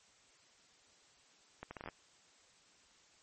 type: accelerating click train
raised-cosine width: 0.5 ms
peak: -29 dBFS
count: 8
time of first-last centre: 1.63-1.887 s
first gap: 80 ms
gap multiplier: 0.72
effects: white hiss -66 dBFS RMS until 3.22 s + MP3 32 kbps